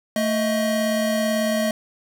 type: tone pair together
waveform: square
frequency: 222.7 / 630 Hz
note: A3 / D#5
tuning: +21 / +21 cents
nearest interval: octave + tritone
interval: 1800 cents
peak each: -23 dBFS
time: 0.16-1.71 s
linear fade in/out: 2 ms
effects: none